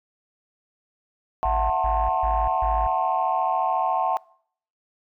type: chord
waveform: sine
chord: F# half-diminished seventh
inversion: third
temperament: just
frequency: 666 / 740 / 888 / 1065.6 Hz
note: E5 / F#5 / A5 / C6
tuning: +18 / 0 / +16 / +31 cents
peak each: -28 / -23 / -25 / -26 dBFS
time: 1.43-4.17 s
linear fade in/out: 0 ms
type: tone bursts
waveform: sine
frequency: 54.5 Hz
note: A1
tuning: 16 cents flat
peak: -24 dBFS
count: 4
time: 1.45-2.87 s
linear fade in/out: 5 ms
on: 250 ms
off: 140 ms
effects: noise-tail reverb RT60 0.6 s tail -23 dB re dry + tanh soft clip ceiling -12 dBFS